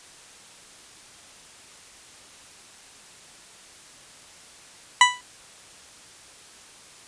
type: tone with exponential decay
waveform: 20% pulse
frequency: 989 Hz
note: B5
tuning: 2 cents sharp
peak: -3 dBFS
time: 5.01-5.21 s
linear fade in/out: 2 ms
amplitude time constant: 43 ms
effects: white hiss -48 dBFS RMS until 7.07 s + resampled to 22050 Hz